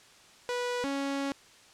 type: tone pair in turn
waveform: sawtooth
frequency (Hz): 490 / 277.2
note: B4 / C#4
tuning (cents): -14 / 0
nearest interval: minor seventh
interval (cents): 986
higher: first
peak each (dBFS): -26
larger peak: neither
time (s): 0.49-0.84 / 0.84-1.32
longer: second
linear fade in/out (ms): 0
effects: white hiss -56 dBFS RMS until 1.73 s + low-pass 7000 Hz 12 dB/octave